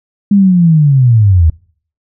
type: linear sweep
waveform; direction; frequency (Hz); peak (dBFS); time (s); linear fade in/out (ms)
sine; down; 205.8 to 76; -4; 0.31-1.5; 5
effects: noise-tail reverb RT60 0.5 s tail -24 dB re dry